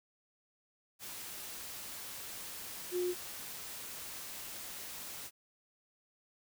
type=tone in noise; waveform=sine; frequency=358.3 Hz; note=F4; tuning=44 cents sharp; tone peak=-31 dBFS; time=2.91-3.15 s; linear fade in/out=50 ms; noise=white; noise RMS=-45 dBFS; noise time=0.99-5.31 s; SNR=+11 dB; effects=none